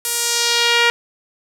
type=tone with band-pass filter sweep; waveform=sawtooth; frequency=472.1 Hz; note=A#4; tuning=22 cents sharp; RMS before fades=-17 dBFS; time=0.05-0.9 s; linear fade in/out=0 ms; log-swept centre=11000 to 2200 Hz; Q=1.3; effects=none